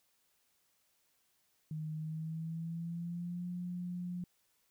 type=tone with pitch glide; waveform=sine; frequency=155.56 to 177.66 Hz; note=D#3 to F3; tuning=0 to +30 cents; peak=-37 dBFS; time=1.71-4.24 s; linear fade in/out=2 ms; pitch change=+230 cents; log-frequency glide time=1.96-3.48 s; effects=white hiss -75 dBFS RMS until 4.7 s